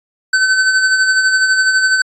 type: tone with tremolo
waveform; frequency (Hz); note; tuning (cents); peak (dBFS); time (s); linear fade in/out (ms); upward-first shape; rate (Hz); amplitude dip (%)
square; 1526; G6; -47; -9; 0.33-2.02; 5; sine; 12; 45
effects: resampled to 22050 Hz